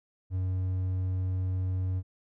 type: tone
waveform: triangle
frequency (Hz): 92.8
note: F#2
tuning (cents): +6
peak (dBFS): -25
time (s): 0.3-2.03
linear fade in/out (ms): 50
effects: none